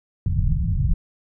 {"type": "low-pass noise", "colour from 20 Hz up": "pink", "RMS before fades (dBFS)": -20, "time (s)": [0.26, 0.94], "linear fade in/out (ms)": 2, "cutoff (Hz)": 170, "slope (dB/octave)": 48, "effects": []}